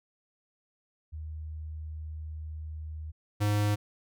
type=tone pair in turn; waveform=sine / square; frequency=77.78 / 103.82 Hz; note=D#2 / G#2; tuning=0 / 0 cents; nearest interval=perfect fourth; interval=500 cents; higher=second; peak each=-36 / -25 dBFS; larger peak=second; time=1.12-3.12 / 3.4-3.76 s; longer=first; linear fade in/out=20 ms; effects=none